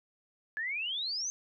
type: exponential sweep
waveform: sine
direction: up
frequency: 1685 to 6380 Hz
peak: -32 dBFS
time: 0.57-1.3 s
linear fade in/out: 0 ms
effects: none